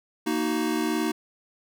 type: chord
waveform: square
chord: D# minor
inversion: second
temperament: equal with one note detuned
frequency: 233.1 / 311.1 / 373.2 Hz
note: A#3 / D#4 / F#4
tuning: 0 / 0 / +15 cents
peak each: -30 / -27 / -31 dBFS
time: 0.26-1.12 s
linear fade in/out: 10 ms
effects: none